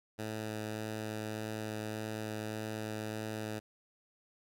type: tone with vibrato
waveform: 10% pulse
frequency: 108.5 Hz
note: A2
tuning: 24 cents flat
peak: -29 dBFS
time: 0.18-3.6 s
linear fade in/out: 20 ms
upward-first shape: sine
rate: 1.7 Hz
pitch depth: 9 cents each way
effects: none